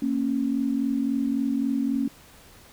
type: tone pair together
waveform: sine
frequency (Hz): 231.1 / 274.8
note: A#3 / C#4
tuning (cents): -15 / -15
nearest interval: minor third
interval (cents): 300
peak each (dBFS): -26 / -24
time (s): 0.02-2.08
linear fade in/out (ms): 5
effects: pink hiss -51 dBFS RMS until 2.72 s